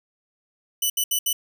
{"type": "tone bursts at uneven times", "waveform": "10% pulse", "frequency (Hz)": 2977, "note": "F#7", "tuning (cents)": 10, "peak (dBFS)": -12, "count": 4, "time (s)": [[0.82, 0.9], [0.97, 1.04], [1.11, 1.19], [1.26, 1.33]], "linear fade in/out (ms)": 5, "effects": []}